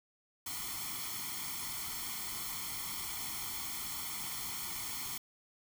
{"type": "noise with comb filter", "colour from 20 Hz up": "white", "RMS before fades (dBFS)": -40, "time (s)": [0.46, 5.18], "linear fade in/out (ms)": 5, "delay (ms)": 0.92, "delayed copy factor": 0.8, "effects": []}